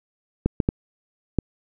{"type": "clicks", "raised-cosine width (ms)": 3, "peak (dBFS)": -6, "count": 4, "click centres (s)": [0.46, 0.602, 0.689, 1.387], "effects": []}